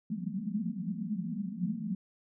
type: band-pass noise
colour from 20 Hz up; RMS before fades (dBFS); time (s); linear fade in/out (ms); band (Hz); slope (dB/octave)
white; -35; 0.1-1.95; 2; 170 to 230; 96
effects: none